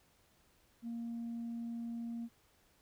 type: tone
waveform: sine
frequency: 233.1 Hz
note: A#3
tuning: in tune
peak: -37 dBFS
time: 0.82-2.29 s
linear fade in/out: 50 ms
effects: tanh soft clip ceiling -36 dBFS + pink hiss -70 dBFS RMS until 2.81 s